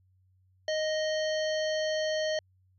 harmonic tone, 622 Hz, D#5, 1 cent flat, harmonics 1 / 3 / 5 / 7 / 9 / 10, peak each -28 / -37 / -39 / -40 / -47 / -48 dBFS, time 0.68-2.39 s, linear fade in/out 2 ms, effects added 93 Hz sine -63 dBFS peak until 2.78 s

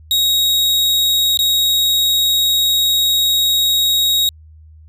40% pulse tone with dropouts, 3785 Hz, A#7, 26 cents sharp, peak -11 dBFS, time 0.11-4.29 s, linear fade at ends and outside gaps 1 ms, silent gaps 1.373-1.39 s, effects added 78 Hz sine -39 dBFS peak until 4.88 s

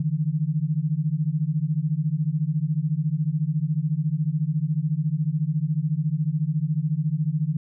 sine beating tone pair, 146.83 / 160.83 Hz, D3 / E3, 0 / -42 cents, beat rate 14 Hz, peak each -24 / -24 dBFS, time 0-7.57 s, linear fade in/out 5 ms, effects none

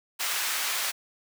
pink high-pass noise, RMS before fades -29 dBFS, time 0.19-0.92 s, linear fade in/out 20 ms, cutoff 1300 Hz, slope 12 dB/octave, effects none

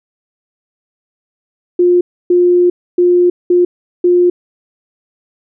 sine tone bursts at uneven times, 354.5 Hz, F4, 26 cents sharp, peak -6 dBFS, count 5, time 1.79-2.01 / 2.3-2.7 / 2.98-3.3 / 3.5-3.65 / 4.04-4.3 s, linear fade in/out 5 ms, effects none

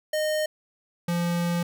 square tone pair in turn, 615 / 172.58 Hz, D#5 / F3, -20 / -20 cents, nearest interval octave + minor seventh, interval 2200 cents, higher first, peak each -24 dBFS, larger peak neither, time 0.13-0.46 / 1.08-1.63 s, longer second, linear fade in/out 5 ms, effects none

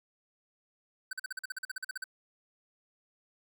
square tone bursts, 1532 Hz, G6, 40 cents flat, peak -35 dBFS, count 15, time 1.11-2.041 s, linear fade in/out 5 ms, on 21 ms, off 44 ms, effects none

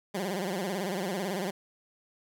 15% pulse tone with vibrato, 189.5 Hz, F#3, 42 cents sharp, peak -24 dBFS, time 0.14-1.51 s, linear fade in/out 10 ms, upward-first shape sine, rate 18 Hz, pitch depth 150 cents each way, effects none

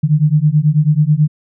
sine beating tone pair, 146.83 / 156.03 Hz, D3 / D#3, 0 / +5 cents, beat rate 9.2 Hz, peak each -12 dBFS, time 0.03-1.28 s, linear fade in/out 10 ms, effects none

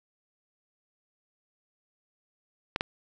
clicks, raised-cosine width 0.3 ms, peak -11 dBFS, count 2, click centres 2.761 / 2.809 s, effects none

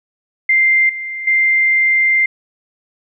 sine tone with level steps, 2093 Hz, C7, in tune, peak -9 / -22 / -10 dBFS, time 0.49-2.26 s, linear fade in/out 5 ms, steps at 0.89 / 1.27 s, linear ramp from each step 5 ms, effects none

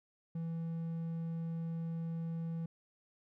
triangle tone, 165.2 Hz, E3, 4 cents sharp, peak -34 dBFS, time 0.35-2.66 s, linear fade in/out 5 ms, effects none

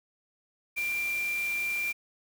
sine tone in noise, 2373 Hz, D7, 17 cents sharp, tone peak -28 dBFS, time 0.76-1.93 s, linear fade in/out 20 ms, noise white, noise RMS -42 dBFS, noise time 0.76-1.93 s, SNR +11 dB, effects none

